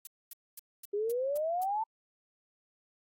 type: noise bursts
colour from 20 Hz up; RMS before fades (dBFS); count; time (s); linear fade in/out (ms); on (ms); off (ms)
violet; -42; 7; 0.05-1.637; 2; 21; 240
type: exponential sweep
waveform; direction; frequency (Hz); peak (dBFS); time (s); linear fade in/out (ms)
sine; up; 399.3 to 905; -29; 0.93-1.84; 10
effects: AAC 48 kbps